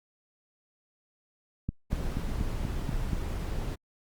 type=click train; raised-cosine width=5 ms; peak=-17 dBFS; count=7; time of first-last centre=1.69-3.132 s; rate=4.16 Hz
type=noise; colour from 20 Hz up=brown; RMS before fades=-32 dBFS; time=1.9-3.76 s; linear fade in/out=20 ms
effects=Opus 48 kbps